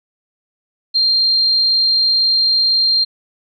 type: tone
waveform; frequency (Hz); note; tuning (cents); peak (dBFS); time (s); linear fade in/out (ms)
sine; 4186; C8; 0; -11; 0.94-3.05; 20
effects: none